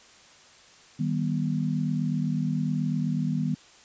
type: chord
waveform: sine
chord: Eb augmented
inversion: none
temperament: just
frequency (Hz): 155.56 / 194.45 / 243.1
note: Eb3 / G3 / B3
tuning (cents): 0 / -14 / -27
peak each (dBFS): -27 / -30 / -29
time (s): 0.99-3.55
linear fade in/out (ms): 10
effects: white hiss -53 dBFS RMS until 3.84 s + resampled to 16000 Hz